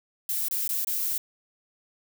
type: noise with dropouts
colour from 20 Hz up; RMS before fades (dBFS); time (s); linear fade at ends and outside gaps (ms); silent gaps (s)
violet; -28; 0.29-1.18; 2; 0.485-0.51 / 0.678-0.691 / 0.847-0.871
effects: none